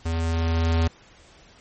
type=tone with level ramp; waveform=square; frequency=82.41 Hz; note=E2; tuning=in tune; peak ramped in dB=-24 to -18 dBFS; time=0.05-0.88 s; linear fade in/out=10 ms; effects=pink hiss -52 dBFS RMS until 1.6 s + MP3 32 kbps